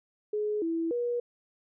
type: tone with pitch steps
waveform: sine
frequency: 421.4 / 329.9 / 481.1 Hz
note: G#4 / E4 / B4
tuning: +25 / +1 / -45 cents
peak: -27 dBFS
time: 0.33-1.2 s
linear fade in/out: 5 ms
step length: 290 ms
effects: none